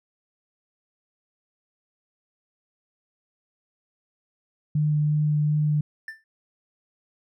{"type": "tone with vibrato", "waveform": "sine", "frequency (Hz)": 150.3, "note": "D3", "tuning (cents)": 40, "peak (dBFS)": -19, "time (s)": [4.75, 5.81], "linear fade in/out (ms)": 5, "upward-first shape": "sine", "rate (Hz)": 2.7, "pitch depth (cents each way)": 9}
{"type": "tone with exponential decay", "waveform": "triangle", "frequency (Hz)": 1776, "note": "A6", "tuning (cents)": 16, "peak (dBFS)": -28, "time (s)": [6.08, 6.24], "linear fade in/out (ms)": 2, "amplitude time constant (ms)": 34}
{"effects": []}